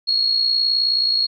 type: tone with amplitude modulation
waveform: sine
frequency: 4309 Hz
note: C#8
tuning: 50 cents flat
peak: -13 dBFS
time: 0.07-1.27 s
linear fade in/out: 20 ms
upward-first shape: sine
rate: 59.1 Hz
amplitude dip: 55%
effects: none